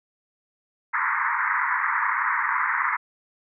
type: band-pass noise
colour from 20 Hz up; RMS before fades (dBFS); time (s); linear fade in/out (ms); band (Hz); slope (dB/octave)
pink; -24; 0.93-2.97; 10; 920 to 2100; 96
effects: none